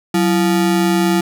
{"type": "ring-modulated tone", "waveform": "square", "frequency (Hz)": 261.6, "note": "C4", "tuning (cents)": 0, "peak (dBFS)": -10, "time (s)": [0.14, 1.21], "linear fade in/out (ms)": 5, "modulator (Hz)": 75.1, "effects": []}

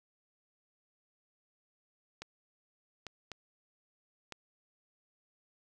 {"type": "clicks", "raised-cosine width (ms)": 0.2, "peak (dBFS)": -25, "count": 4, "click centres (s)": [2.22, 3.067, 3.317, 4.323], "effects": []}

